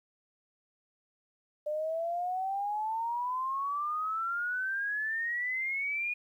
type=exponential sweep; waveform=sine; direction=up; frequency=595 to 2461 Hz; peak=-30 dBFS; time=1.66-6.14 s; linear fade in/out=10 ms; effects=11-bit